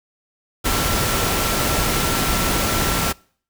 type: tone in noise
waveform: sine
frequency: 1350 Hz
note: E6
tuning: 41 cents sharp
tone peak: -29 dBFS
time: 0.64-3.13 s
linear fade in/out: 20 ms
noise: pink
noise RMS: -20 dBFS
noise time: 0.64-3.13 s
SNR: -12 dB
effects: noise-tail reverb RT60 0.5 s tail -25 dB re dry